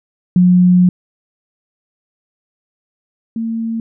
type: tone pair in turn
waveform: sine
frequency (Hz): 180 / 226.8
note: F#3 / A#3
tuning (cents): -47 / -47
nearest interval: major third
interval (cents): 400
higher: second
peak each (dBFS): -6 / -17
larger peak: first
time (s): 0.36-0.89 / 3.36-3.8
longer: first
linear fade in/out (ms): 2
effects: none